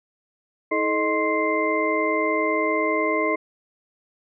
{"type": "tone cluster", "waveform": "sine", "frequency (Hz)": [321, 431, 619, 1054, 2086], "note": ["E4", "A4", "D#5", "C6", "C7"], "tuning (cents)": [-46, -36, -9, 12, -6], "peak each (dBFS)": -26, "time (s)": [0.71, 3.36], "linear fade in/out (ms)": 10, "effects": []}